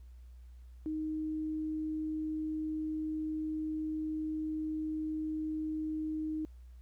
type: tone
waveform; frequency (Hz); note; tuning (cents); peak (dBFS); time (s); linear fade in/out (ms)
sine; 311.1; D#4; 0; -33; 0.86-6.45; 0
effects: added 61 Hz sine -49 dBFS peak until 6.81 s + pink hiss -74 dBFS RMS until 6.81 s